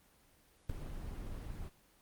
brown noise with ADSR envelope, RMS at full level -33 dBFS, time 0.69-1.7 s, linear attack 7 ms, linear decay 5 ms, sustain -10 dB, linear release 28 ms, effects pink hiss -67 dBFS RMS until 2.01 s + Opus 24 kbps

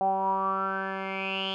10% pulse tone with low-pass filter sweep, 192.3 Hz, G3, 33 cents flat, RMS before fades -29 dBFS, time 0.01-1.54 s, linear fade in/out 0 ms, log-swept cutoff 730 to 3300 Hz, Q 9.1, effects none

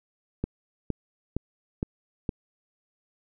click train, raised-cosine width 3 ms, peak -14 dBFS, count 5, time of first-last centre 0.44-2.292 s, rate 2.16 Hz, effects none

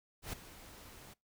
pink noise with ADSR envelope, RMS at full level -40 dBFS, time 0.22-1.14 s, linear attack 110 ms, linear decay 7 ms, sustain -14 dB, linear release 12 ms, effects noise-tail reverb RT60 0.2 s tail -23 dB re dry

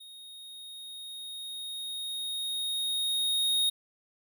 square tone with level ramp, 3729 Hz, A#7, in tune, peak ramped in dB -47 to -24 dBFS, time 0-3.7 s, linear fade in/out 10 ms, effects none

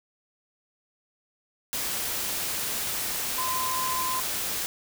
sine tone in noise, 1027 Hz, C6, 33 cents flat, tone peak -28 dBFS, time 3.38-4.2 s, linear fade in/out 0 ms, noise white, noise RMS -30 dBFS, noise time 1.73-4.66 s, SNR -1 dB, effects none

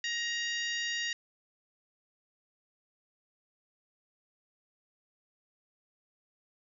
harmonic tone with a mistuned harmonic, 940 Hz, A#5, 14 cents sharp, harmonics 2 / 3 / 4 / 5 / 6 / 7, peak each -34 / -38 / -40 / -42 / -44 / -45 dBFS, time 0.04-1.13 s, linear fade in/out 2 ms, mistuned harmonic 7, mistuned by +45 cents, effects none

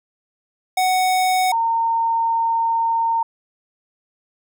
square / sine tone pair in turn, 743 / 915.2 Hz, F#5 / A#5, +7 / -32 cents, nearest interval major third, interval 361 cents, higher second, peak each -16 dBFS, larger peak neither, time 0.77-1.52 / 1.52-3.23 s, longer second, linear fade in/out 5 ms, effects none

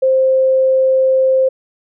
sine tone, 525 Hz, C5, 6 cents sharp, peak -9 dBFS, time 0.02-1.49 s, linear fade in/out 10 ms, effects none

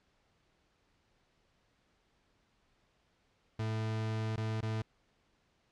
40% pulse tone with dropouts, 110 Hz, A2, in tune, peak -32 dBFS, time 3.59-4.82 s, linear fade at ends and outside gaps 5 ms, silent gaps 4.361-4.376 / 4.609-4.627 s, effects pink hiss -73 dBFS RMS until 5.71 s + low-pass 5000 Hz 12 dB/octave

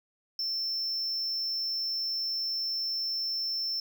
triangle tone, 5350 Hz, E8, 25 cents sharp, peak -28 dBFS, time 0.39-3.8 s, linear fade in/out 2 ms, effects none

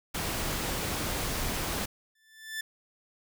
pink noise, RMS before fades -32 dBFS, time 0.14-1.86 s, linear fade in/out 10 ms
sawtooth tone with exponential growth, 1760 Hz, A6, in tune, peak -27 dBFS, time 2.15-2.61 s, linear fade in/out 5 ms, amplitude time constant 100 ms
effects none

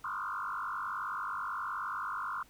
sine tone with frequency modulation, 1226 Hz, D#6, 26 cents flat, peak -34 dBFS, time 0.04-2.43 s, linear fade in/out 5 ms, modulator 49.4 Hz, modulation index 4.5, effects pink hiss -62 dBFS RMS until 2.49 s

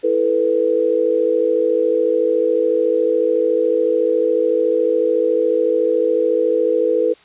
sine chord, E suspended fourth, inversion none, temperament equal, 329.6 / 440 / 493.9 Hz, E4 / A4 / B4, 0 / 0 / 0 cents, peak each -22 / -18 / -16 dBFS, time 0.03-7.14 s, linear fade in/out 20 ms, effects white hiss -49 dBFS RMS until 7.24 s + resampled to 8000 Hz

